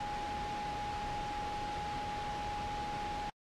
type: tone in noise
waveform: sine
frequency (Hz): 830.6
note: G#5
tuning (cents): 0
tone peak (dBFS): -37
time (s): 0-3.3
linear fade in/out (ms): 5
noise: pink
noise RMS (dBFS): -42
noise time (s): 0-3.3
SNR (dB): +2
effects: low-pass 4000 Hz 12 dB/octave + AAC 64 kbps